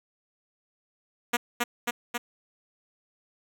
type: tone with echo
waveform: 5% pulse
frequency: 239.9 Hz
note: A#3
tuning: 50 cents sharp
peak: -10 dBFS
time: 1.33-1.37 s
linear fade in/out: 10 ms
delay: 270 ms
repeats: 3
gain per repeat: -2 dB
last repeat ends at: 2.18 s
effects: none